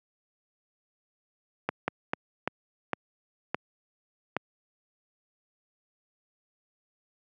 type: slowing click train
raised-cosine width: 0.5 ms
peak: -11 dBFS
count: 7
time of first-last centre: 1.69-4.366 s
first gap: 190 ms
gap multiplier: 1.34
effects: high-pass 150 Hz 12 dB/octave